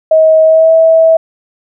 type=tone with pitch glide; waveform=sine; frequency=635 to 649.5 Hz; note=D#5 to E5; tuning=+35 to -26 cents; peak=-3 dBFS; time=0.11-1.17 s; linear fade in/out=5 ms; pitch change=+39 cents; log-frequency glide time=0.43-0.72 s; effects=none